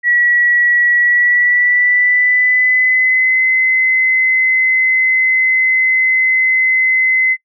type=tone with pitch glide; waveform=sine; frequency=1930 to 2045 Hz; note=B6 to C7; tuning=-40 to -40 cents; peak=-9 dBFS; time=0.03-7.37 s; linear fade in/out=50 ms; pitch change=+100 cents; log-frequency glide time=0.99-3.43 s; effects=noise-tail reverb RT60 0.1 s tail -24 dB re dry